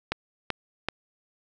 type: click train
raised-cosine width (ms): 0.3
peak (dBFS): -10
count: 3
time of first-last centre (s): 0.12-0.886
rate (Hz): 2.61
effects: none